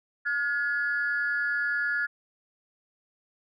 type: tone pair together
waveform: sine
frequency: 1429.5 / 1700 Hz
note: F6 / G#6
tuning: +40 / +40 cents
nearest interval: minor third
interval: 300 cents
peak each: -27 dBFS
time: 0.25-2.07 s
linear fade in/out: 20 ms
effects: tanh soft clip ceiling -18 dBFS